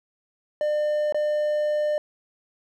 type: tone with dropouts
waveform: triangle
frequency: 600 Hz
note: D5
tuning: 37 cents sharp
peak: -19 dBFS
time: 0.61-1.98 s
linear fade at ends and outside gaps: 1 ms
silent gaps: 1.124-1.145 s
effects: none